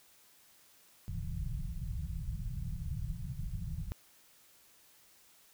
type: low-pass noise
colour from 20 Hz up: pink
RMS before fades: -38 dBFS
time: 1.08-3.92 s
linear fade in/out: 0 ms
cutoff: 180 Hz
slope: 96 dB/octave
effects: white hiss -63 dBFS RMS until 5.53 s